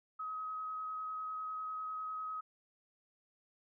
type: tone with vibrato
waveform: sine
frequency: 1269 Hz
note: D#6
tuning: 34 cents sharp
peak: -38 dBFS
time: 0.19-2.41 s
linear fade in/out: 10 ms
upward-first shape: sine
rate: 10 Hz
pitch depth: 11 cents each way
effects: none